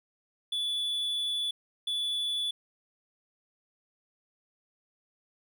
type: tone bursts at uneven times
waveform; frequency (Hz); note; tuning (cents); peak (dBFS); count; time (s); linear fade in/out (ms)
triangle; 3448; A7; -36; -27; 2; 0.52-1.51 / 1.87-2.51; 5
effects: none